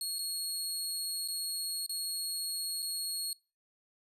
20% pulse tone with dropouts, 4317 Hz, C#8, 47 cents flat, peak -28 dBFS, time 0.01-3.33 s, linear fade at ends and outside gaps 1 ms, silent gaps 0.185-0.19 / 1.277-1.284 / 1.863-1.894 / 2.822-2.826 s, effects noise-tail reverb RT60 0.3 s tail -23 dB re dry + resampled to 32000 Hz

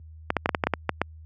clicks, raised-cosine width 0.5 ms, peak -6 dBFS, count 10, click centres 0.304 / 0.367 / 0.459 / 0.492 / 0.548 / 0.638 / 0.67 / 0.737 / 0.893 / 1.016 s, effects added 79 Hz sine -37 dBFS peak until 1.25 s + high-pass 100 Hz 12 dB/octave

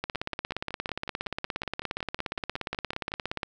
two click trains, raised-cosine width 0.3 ms, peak -21 / -14 dBFS, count 17 / 59, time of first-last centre 0.15-3.118 / 0.04-3.432 s, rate 5.39 / 17.1 Hz, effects none

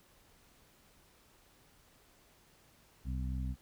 harmonic tone, 64.1 Hz, C2, 35 cents flat, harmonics 1 / 2 / 3 / 4, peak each -35 / -41 / -45 / -47 dBFS, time 3.04-3.56 s, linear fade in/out 50 ms, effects pink hiss -65 dBFS RMS until 3.61 s

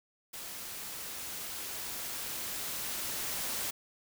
white noise with level ramp, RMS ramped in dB -43 to -35 dBFS, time 0.33-3.71 s, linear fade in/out 10 ms, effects none

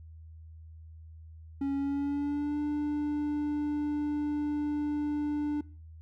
triangle tone with pitch glide, 277.2 to 295.4 Hz, C#4 to D4, 0 to +10 cents, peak -26 dBFS, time 1.61-5.61 s, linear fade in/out 5 ms, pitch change +110 cents, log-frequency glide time 1.75-2.6 s, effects noise-tail reverb RT60 0.4 s tail -21 dB re dry + added 80 Hz sine -46 dBFS peak until 6.01 s

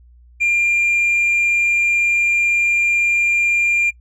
triangle tone with tanh clipping, 2394 Hz, D7, 33 cents sharp, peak -14 dBFS, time 0.4-3.91 s, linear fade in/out 20 ms, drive 6 dB, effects noise-tail reverb RT60 0.1 s tail -21 dB re dry + added 60 Hz sine -44 dBFS peak until 4 s

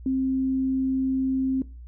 sine tone, 263.6 Hz, C4, 13 cents sharp, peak -21 dBFS, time 0.06-1.62 s, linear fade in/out 2 ms, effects noise-tail reverb RT60 0.3 s tail -19 dB re dry + added 60 Hz sine -39 dBFS peak until 1.87 s

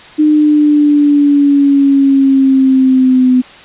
sine linear sweep, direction down, 305.1 to 252.2 Hz, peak -5 dBFS, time 0.18-3.42 s, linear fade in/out 20 ms, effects white hiss -35 dBFS RMS until 3.64 s + resampled to 8000 Hz

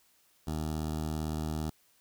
15% pulse tone with notch filter, 77.78 Hz, D#2, in tune, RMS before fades -34 dBFS, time 0.47-1.7 s, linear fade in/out 5 ms, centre 2100 Hz, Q 0.94, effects white hiss -67 dBFS RMS until 2 s

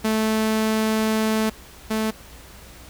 sawtooth tone pair in turn, 218.8 / 218.8 Hz, A3 / A3, -9 / -9 cents, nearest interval unison, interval 0 cents, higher neither, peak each -15 / -17 dBFS, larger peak first, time 0.04-1.5 / 1.9-2.11 s, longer first, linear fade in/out 10 ms, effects added 60 Hz sine -47 dBFS peak until 2.89 s + pink hiss -45 dBFS RMS until 2.89 s

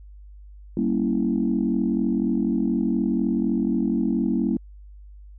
sine chord, G diminished seventh, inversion none, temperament equal with one note detuned, 193.86 / 233.1 / 277.2 / 329.6 Hz, G3 / Bb3 / Db4 / Fb4, -19 / 0 / 0 / 0 cents, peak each -25 / -23 / -26 / -26 dBFS, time 0.77-4.57 s, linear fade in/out 2 ms, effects tanh soft clip ceiling -11 dBFS + added 50 Hz sine -41 dBFS peak until 5.38 s

